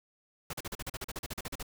pink noise bursts, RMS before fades -38 dBFS, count 16, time 0.5-1.628 s, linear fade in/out 5 ms, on 33 ms, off 40 ms, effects none

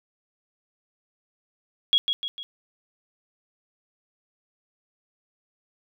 sine tone with echo, 3317 Hz, G#7, 3 cents flat, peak -15 dBFS, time 1.93-1.98 s, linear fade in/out 0 ms, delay 150 ms, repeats 3, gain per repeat -6 dB, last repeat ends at 2.43 s, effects none

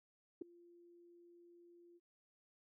sine tone with ADSR envelope, 345.9 Hz, F4, 17 cents flat, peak -37 dBFS, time 0.41-2 s, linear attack 8 ms, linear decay 6 ms, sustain -24 dB, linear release 37 ms, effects none

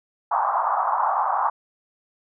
pink band-pass noise, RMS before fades -22 dBFS, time 0.31-1.5 s, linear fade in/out 10 ms, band 750 to 1200 Hz, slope 48 dB/octave, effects none

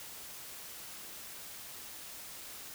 silence, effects white hiss -47 dBFS RMS until 2.74 s

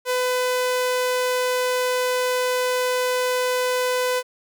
sawtooth tone, 502 Hz, B4, 28 cents sharp, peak -16 dBFS, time 0.05-4.23 s, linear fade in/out 50 ms, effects none

